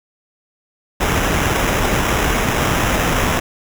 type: noise with sample-and-hold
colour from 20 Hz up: pink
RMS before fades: -17 dBFS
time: 1-3.4 s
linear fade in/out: 10 ms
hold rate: 4410 Hz
effects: none